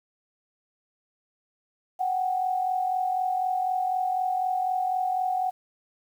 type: tone pair together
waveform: sine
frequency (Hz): 740 / 784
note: F#5 / G5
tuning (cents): 0 / 0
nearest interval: minor second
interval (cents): 100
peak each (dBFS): -24 / -32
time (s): 1.99-5.51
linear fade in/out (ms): 20
effects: 9-bit